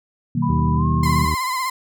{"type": "chord", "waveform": "sine", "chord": "B major seventh", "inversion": "none", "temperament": "equal with one note detuned", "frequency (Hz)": [123.47, 155.56, 189.1, 233.1], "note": ["B2", "D#3", "F#3", "A#3"], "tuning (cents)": [0, 0, 38, 0], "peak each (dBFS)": [-24, -21, -25, -22], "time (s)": [0.35, 1.25], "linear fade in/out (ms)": 5}
{"type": "tone with pitch glide", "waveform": "sine", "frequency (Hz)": [990, 1073.4], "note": ["B5", "C6"], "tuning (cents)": [4, 44], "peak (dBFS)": -24, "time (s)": [0.42, 1.33], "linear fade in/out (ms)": 10, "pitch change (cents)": 140, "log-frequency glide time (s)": [0.76, 0.86]}
{"type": "harmonic tone", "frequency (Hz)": 77.78, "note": "D#2", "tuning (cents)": 0, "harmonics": [1, 2, 3, 4, 5], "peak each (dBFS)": [-21, -27, -31, -33, -35], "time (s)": [0.49, 1.35], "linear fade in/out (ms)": 5}
{"type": "tone with vibrato", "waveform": "35% pulse", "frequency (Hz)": 1030, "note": "C6", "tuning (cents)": -28, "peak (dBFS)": -19, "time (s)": [1.03, 1.7], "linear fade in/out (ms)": 5, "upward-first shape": "triangle", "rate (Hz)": 16, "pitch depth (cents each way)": 62}
{"effects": []}